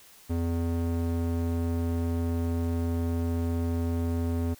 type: tone with band-pass filter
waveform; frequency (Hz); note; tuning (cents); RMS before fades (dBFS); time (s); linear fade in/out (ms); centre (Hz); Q
square; 83.8; E2; +29; -28; 0.29-4.55; 20; 220; 0.76
effects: white hiss -54 dBFS RMS until 4.59 s